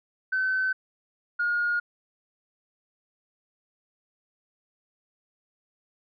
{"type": "tone pair in turn", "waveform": "sine", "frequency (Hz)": [1525, 1429.6], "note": ["G6", "F6"], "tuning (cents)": [-48, 40], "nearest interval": "minor second", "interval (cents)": 112, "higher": "first", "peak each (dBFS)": -22, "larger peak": "neither", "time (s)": [[0.32, 0.73], [1.39, 1.8]], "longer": "neither", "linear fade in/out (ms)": 10, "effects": ["tanh soft clip ceiling -18 dBFS"]}